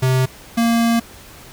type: tone pair in turn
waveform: square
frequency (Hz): 129.7 / 231.8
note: C3 / A#3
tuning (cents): -15 / -10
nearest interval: minor seventh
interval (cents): 1005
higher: second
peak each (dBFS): -14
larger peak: neither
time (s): 0.02-0.26 / 0.57-1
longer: second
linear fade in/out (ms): 10
effects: pink hiss -41 dBFS RMS until 1.52 s